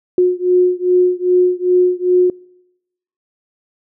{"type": "beating tone pair", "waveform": "sine", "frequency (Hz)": [360.6, 363.1], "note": ["F#4", "F#4"], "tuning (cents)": [-45, -33], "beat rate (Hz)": 2.5, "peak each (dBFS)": [-13, -14], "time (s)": [0.18, 2.3], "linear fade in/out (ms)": 2, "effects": ["noise-tail reverb RT60 0.9 s tail -26 dB re dry"]}